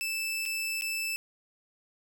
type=tone with dropouts; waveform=sawtooth; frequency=2637 Hz; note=E7; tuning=in tune; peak=-27 dBFS; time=0.01-1.16 s; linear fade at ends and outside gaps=0 ms; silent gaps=0.454-0.46 / 0.811-0.821 s; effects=none